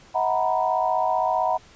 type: chord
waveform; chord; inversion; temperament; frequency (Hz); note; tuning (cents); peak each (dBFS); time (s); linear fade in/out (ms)
sine; B major seventh; first; equal with one note detuned; 638.3 / 740 / 932.3 / 987.8; D#5 / F#5 / A#5 / B5; +44 / 0 / 0 / 0; -26 / -23 / -26 / -27; 0.14-1.58; 20
effects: pink hiss -51 dBFS RMS until 1.75 s + resampled to 16000 Hz